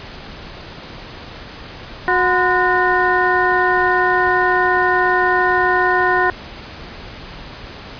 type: harmonic tone with a mistuned harmonic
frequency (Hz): 365.3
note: F#4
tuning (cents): -22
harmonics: 1 / 2 / 3 / 4 / 5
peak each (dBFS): -19 / -19 / -19 / -19 / -19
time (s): 2.08-6.3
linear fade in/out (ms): 0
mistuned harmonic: 3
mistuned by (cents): -120
effects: pink hiss -34 dBFS RMS until 7.99 s + resampled to 11025 Hz